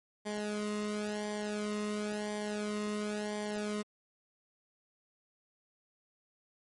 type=tone with flanger; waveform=sawtooth; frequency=209.6 Hz; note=G#3; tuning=16 cents sharp; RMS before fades=-36 dBFS; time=0.25-3.83 s; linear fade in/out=20 ms; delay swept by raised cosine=0.75 to 1.27 ms; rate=0.96 Hz; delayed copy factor=-0.95; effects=MP3 48 kbps